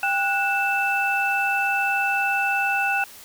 sine tone cluster, 793 / 1470 / 2644 Hz, G5 / F#6 / E7, +20 / -12 / +5 cents, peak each -24 dBFS, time 0.03-3.04 s, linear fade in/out 2 ms, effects white hiss -44 dBFS RMS until 3.24 s

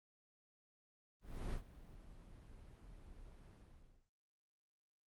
brown noise with ADSR envelope, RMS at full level -39 dBFS, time 1.21-4.09 s, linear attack 320 ms, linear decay 85 ms, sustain -18 dB, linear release 580 ms, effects noise-tail reverb RT60 0.5 s tail -25 dB re dry + Opus 32 kbps

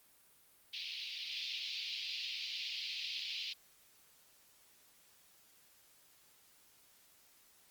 white band-pass noise, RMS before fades -42 dBFS, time 0.73-3.53 s, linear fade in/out 5 ms, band 2400 to 4700 Hz, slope 48 dB/octave, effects white hiss -66 dBFS RMS until 7.7 s + Opus 32 kbps

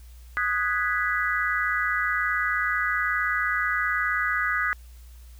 sine chord, G# minor seventh, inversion second, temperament equal, 1244.5 / 1480 / 1661.2 / 1975.5 Hz, D#6 / F#6 / G#6 / B6, 0 / 0 / 0 / 0 cents, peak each -28 dBFS, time 0.37-4.73 s, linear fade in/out 0 ms, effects added 60 Hz sine -43 dBFS peak until 5.39 s + white hiss -58 dBFS RMS until 5.39 s

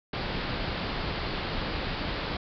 pink low-pass noise, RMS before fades -32 dBFS, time 0.13-2.37 s, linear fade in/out 5 ms, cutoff 4900 Hz, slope 96 dB/octave, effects none

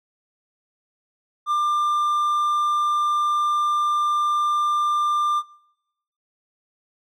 triangle tone, 1193 Hz, D6, 27 cents sharp, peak -16 dBFS, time 1.46-5.43 s, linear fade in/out 50 ms, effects noise-tail reverb RT60 0.9 s tail -23 dB re dry

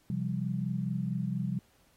sine chord, C suspended fourth, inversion none, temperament equal with one note detuned, 130.81 / 171.52 / 196 Hz, C3 / F3 / G3, 0 / -31 / 0 cents, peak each -34 dBFS, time 0.1-1.59 s, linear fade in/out 2 ms, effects pink hiss -67 dBFS RMS until 1.96 s + AAC 48 kbps

